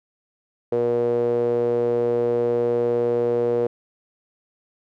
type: tone with band-pass filter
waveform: sawtooth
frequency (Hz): 119.4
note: A#2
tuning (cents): +42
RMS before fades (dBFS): -21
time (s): 0.72-3.67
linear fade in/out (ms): 5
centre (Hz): 460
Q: 6.8
effects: none